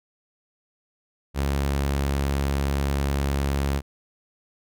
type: tone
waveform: sawtooth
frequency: 69.6 Hz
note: C#2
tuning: 8 cents sharp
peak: -18 dBFS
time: 1.34-3.82 s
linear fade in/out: 50 ms
effects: none